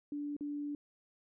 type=tone with dropouts; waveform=sine; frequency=291.1 Hz; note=D4; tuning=15 cents flat; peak=-36 dBFS; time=0.12-0.75 s; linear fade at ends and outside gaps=2 ms; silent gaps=0.366-0.408 s; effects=none